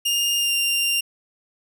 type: tone with pitch glide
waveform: sawtooth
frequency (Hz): 2820 to 2786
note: F7 to F7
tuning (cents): +16 to -5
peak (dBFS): -16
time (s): 0.05-1.01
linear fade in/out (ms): 10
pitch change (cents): -21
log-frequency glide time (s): 0.37-0.52
effects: none